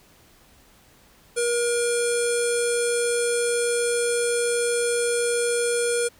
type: tone with low-pass filter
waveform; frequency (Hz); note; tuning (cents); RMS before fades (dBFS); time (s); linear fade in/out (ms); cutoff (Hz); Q
square; 476.7; A#4; +39; -23; 1.36-6.09; 20; 9200; 7
effects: pink hiss -55 dBFS RMS until 6.19 s